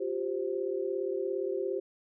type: chord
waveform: sine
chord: F suspended second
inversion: none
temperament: equal with one note detuned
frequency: 354.7 / 392 / 523.3 Hz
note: F4 / G4 / C5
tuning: +27 / 0 / 0 cents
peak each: -35 / -32 / -36 dBFS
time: 0-1.8 s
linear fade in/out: 10 ms
effects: none